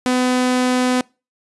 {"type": "tone", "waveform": "sawtooth", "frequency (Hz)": 251.9, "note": "B3", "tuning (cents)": 34, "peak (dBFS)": -11, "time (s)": [0.06, 1.01], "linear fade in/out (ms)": 0, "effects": ["noise-tail reverb RT60 0.3 s tail -25 dB re dry", "resampled to 24000 Hz"]}